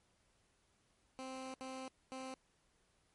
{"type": "tone bursts at uneven times", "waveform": "15% pulse", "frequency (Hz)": 261.6, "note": "C4", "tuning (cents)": 0, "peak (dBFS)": -38, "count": 3, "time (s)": [[1.19, 1.54], [1.61, 1.88], [2.12, 2.34]], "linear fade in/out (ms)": 0, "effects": ["pink hiss -75 dBFS RMS until 3.14 s", "MP3 48 kbps"]}